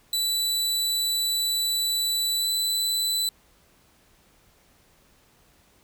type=tone with pitch glide; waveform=sawtooth; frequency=3966 to 3991 Hz; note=B7 to B7; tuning=+7 to +17 cents; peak=-20 dBFS; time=0.13-3.29 s; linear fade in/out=2 ms; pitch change=+10 cents; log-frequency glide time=2.38-2.48 s; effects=pink hiss -60 dBFS RMS until 5.83 s